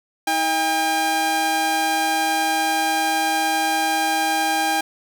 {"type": "tone pair together", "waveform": "sawtooth", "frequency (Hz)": [319.1, 803], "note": ["D#4", "G5"], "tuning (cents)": [44, 41], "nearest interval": "octave + major third", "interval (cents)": 1597, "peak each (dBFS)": [-23, -15], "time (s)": [0.27, 4.81], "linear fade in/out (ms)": 5, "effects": ["9-bit"]}